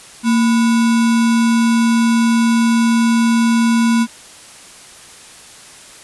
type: tone with sample-and-hold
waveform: sine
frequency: 230 Hz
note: A#3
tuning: 23 cents flat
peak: -10 dBFS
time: 0.23-4.07 s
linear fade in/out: 50 ms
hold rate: 1225 Hz
effects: white hiss -39 dBFS RMS until 6.03 s + resampled to 24000 Hz